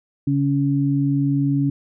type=tone pair together; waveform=sine; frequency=140 / 280 Hz; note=C#3 / C#4; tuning=+18 / +18 cents; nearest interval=octave; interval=1200 cents; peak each=-19 dBFS; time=0.27-1.7 s; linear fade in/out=5 ms; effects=none